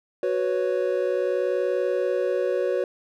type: chord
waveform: triangle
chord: F# suspended fourth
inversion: none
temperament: equal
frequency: 370 / 493.9 / 554.4 Hz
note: F#4 / B4 / C#5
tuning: 0 / 0 / 0 cents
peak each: -24 dBFS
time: 0.23-2.84 s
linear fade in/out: 2 ms
effects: none